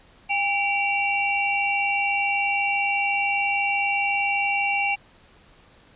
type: tone cluster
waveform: sine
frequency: 803 / 2318 / 2752 Hz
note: G5 / D7 / F7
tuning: +41 / -23 / -26 cents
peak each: -25 dBFS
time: 0.29-4.96 s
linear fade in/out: 20 ms
effects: pink hiss -54 dBFS RMS until 5.95 s + resampled to 8000 Hz